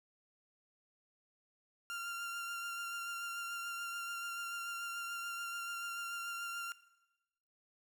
30% pulse tone with vibrato, 1387 Hz, F6, 12 cents flat, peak -37 dBFS, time 1.9-6.72 s, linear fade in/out 0 ms, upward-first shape triangle, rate 6.9 Hz, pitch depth 18 cents each way, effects noise-tail reverb RT60 1.0 s tail -18 dB re dry

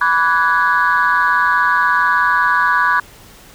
sine chord, G# half-diminished seventh, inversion first, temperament equal with one note detuned, 987.8 / 1152.5 / 1480 / 1661.2 Hz, B5 / D6 / F#6 / G#6, 0 / -33 / 0 / 0 cents, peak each -16 dBFS, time 0.01-3 s, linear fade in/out 5 ms, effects tanh soft clip ceiling -4 dBFS + pink hiss -42 dBFS RMS until 3.54 s

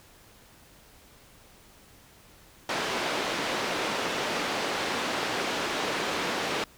pink band-pass noise, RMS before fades -30 dBFS, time 2.69-6.64 s, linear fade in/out 2 ms, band 310 to 4300 Hz, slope 12 dB/octave, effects pink hiss -55 dBFS RMS until 6.77 s

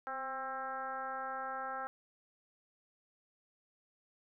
sine tone with frequency modulation, 1062 Hz, C6, 25 cents sharp, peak -37 dBFS, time 0.07-1.87 s, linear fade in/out 0 ms, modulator 268 Hz, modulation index 1.9, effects none

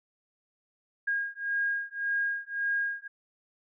sine beating tone pair, 1627 / 1628.8 Hz, G#6 / G#6, -36 / -34 cents, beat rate 1.8 Hz, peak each -31 dBFS, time 1.07-3.08 s, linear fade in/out 10 ms, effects none

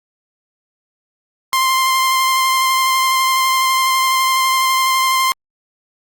sawtooth tone with vibrato, 1049 Hz, C6, 4 cents sharp, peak -9 dBFS, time 1.53-5.32 s, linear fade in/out 0 ms, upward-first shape square, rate 12 Hz, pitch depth 10 cents each way, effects Opus 48 kbps

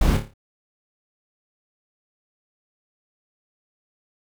brown noise with echo, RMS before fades -18 dBFS, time 0.01-0.17 s, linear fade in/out 5 ms, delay 28 ms, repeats 6, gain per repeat -6 dB, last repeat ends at 0.338 s, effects none

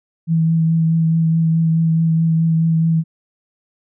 sine tone with vibrato, 162.9 Hz, E3, 20 cents flat, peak -12 dBFS, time 0.27-3.04 s, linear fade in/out 50 ms, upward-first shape triangle, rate 4.7 Hz, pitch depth 19 cents each way, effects none

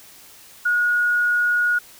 sine tone, 1447 Hz, F#6, 39 cents flat, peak -16 dBFS, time 0.65-1.79 s, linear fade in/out 10 ms, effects white hiss -46 dBFS RMS until 1.99 s

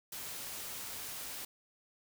white noise, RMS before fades -43 dBFS, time 0.12-1.45 s, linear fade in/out 5 ms, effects none

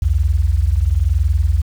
sine tone pair together, 62.3 / 83.24 Hz, B1 / E2, +16 / +17 cents, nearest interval perfect fourth, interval 501 cents, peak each -15 dBFS, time 0.02-1.62 s, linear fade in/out 5 ms, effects 7-bit

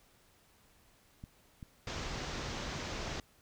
clicks, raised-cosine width 5 ms, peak -33 dBFS, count 3, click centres 1.239 / 1.628 / 2.178 s
pink low-pass noise, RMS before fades -40 dBFS, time 1.87-3.2 s, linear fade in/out 2 ms, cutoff 6700 Hz, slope 48 dB/octave
effects pink hiss -66 dBFS RMS until 3.41 s

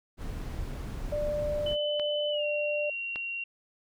brown noise, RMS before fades -36 dBFS, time 0.17-1.77 s, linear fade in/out 50 ms
sine tone, 593 Hz, D5, 17 cents sharp, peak -28 dBFS, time 1.12-2.9 s, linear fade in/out 5 ms
sine tone with pitch glide, 3017 to 2751 Hz, F#7 to F7, +33 to -27 cents, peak -32 dBFS, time 1.66-3.44 s, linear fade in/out 5 ms, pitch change -160 cents, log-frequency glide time 2.3-2.45 s
clicks, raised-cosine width 0.3 ms, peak -22 dBFS, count 2, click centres 1.997 / 3.159 s
effects none

